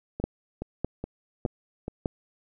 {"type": "two click trains", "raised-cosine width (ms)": 2, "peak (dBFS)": [-19, -13], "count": [5, 4], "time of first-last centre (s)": [[0.2, 1.881], [0.24, 2.058]], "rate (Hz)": [2.38, 1.65], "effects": []}